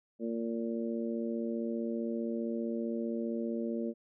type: harmonic tone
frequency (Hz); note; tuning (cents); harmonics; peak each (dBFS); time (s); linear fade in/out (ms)
115.3; A#2; -19; 2 / 3 / 4 / 5; -34 / -38 / -40 / -42; 0.19-3.94; 50
effects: none